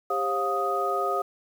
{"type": "tone cluster", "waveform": "sine", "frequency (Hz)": [397.7, 538, 707, 1248], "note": ["G4", "C5", "F5", "D#6"], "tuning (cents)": [25, 48, 21, 5], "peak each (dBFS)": [-30, -32, -29, -27], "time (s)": [0.1, 1.22], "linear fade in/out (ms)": 5, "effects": ["8-bit"]}